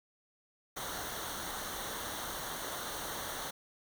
pink noise with comb filter, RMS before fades -40 dBFS, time 0.76-3.51 s, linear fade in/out 10 ms, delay 0.4 ms, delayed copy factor -0.7, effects none

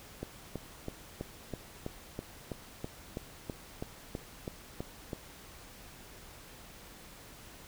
click train, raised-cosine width 2 ms, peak -23 dBFS, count 16, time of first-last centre 0.23-5.132 s, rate 3.06 Hz, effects pink hiss -52 dBFS RMS until 7.67 s

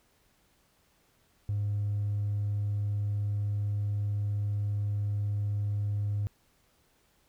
sine tone with hard clipping, 102.6 Hz, G#2, 21 cents flat, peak -28 dBFS, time 1.49-6.27 s, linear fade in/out 0 ms, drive 1 dB, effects pink hiss -68 dBFS RMS until 7.28 s

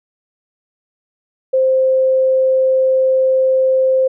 sine tone, 523.3 Hz, C5, in tune, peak -10 dBFS, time 1.53-4.08 s, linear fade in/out 10 ms, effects none

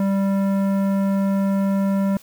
triangle tone with tanh clipping, 196 Hz, G3, in tune, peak -19 dBFS, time 0-2.17 s, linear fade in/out 2 ms, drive 18 dB, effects white hiss -49 dBFS RMS until 2.22 s

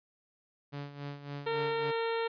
sawtooth tone with tremolo, 143 Hz, D3, 46 cents flat, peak -33 dBFS, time 0.72-1.92 s, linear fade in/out 20 ms, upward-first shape sine, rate 3.6 Hz, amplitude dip 70%
harmonic tone, 457.4 Hz, A#4, 33 cents flat, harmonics 1 / 2 / 3 / 4 / 5 / 6 / 7 / 8 / 9, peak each -31 / -37 / -41 / -43 / -45 / -47 / -48 / -49 / -50 dBFS, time 1.46-2.28 s, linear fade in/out 10 ms
effects resampled to 11025 Hz

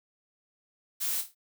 blue noise with echo, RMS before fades -31 dBFS, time 1-1.22 s, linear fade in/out 20 ms, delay 26 ms, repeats 5, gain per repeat -7 dB, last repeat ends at 1.35 s, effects none

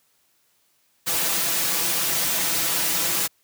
white noise with comb filter, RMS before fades -23 dBFS, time 1.06-3.28 s, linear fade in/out 20 ms, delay 6 ms, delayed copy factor +0.8, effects white hiss -65 dBFS RMS until 3.43 s + high-pass 60 Hz 12 dB/octave

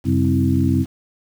sine tone cluster, 91.9 / 134.7 / 194.6 / 260.5 / 324.8 Hz, F#2 / C#3 / G3 / C4 / E4, -11 / -49 / -12 / -7 / -26 cents, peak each -19 / -21 / -23 / -19 / -23 dBFS, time 0.04-0.86 s, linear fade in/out 50 ms, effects 7-bit

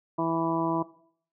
harmonic tone, 164.81 Hz, E3, in tune, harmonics 1 / 2 / 3 / 4 / 5 / 6 / 7, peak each -34 / -28 / -40 / -31 / -39 / -30 / -39 dBFS, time 0.18-0.83 s, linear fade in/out 10 ms, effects noise-tail reverb RT60 0.6 s tail -19 dB re dry

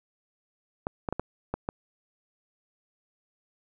clicks, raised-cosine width 1 ms, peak -15 dBFS, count 6, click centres 0.869 / 1.088 / 1.126 / 1.196 / 1.54 / 1.689 s, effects none

